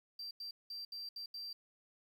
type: tone bursts at uneven times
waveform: sine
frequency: 4704 Hz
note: D8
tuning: 2 cents sharp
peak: -40 dBFS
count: 6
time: 0.19-0.31 / 0.4-0.51 / 0.7-0.85 / 0.92-1.09 / 1.16-1.26 / 1.34-1.53 s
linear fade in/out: 5 ms
effects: tanh soft clip ceiling -41 dBFS + 11-bit